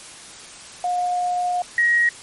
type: tone pair in turn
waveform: sine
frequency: 716 / 1892.8 Hz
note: F5 / A#6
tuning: +43 / +26 cents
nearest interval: octave + perfect fourth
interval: 1683 cents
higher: second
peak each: -19 / -14 dBFS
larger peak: second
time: 0.84-1.62 / 1.78-2.09 s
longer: first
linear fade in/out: 2 ms
effects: white hiss -40 dBFS RMS until 2.22 s + MP3 48 kbps